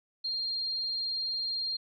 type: tone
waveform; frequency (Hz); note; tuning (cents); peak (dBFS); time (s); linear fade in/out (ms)
sine; 4206; C8; +8; -30; 0.24-1.77; 10
effects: none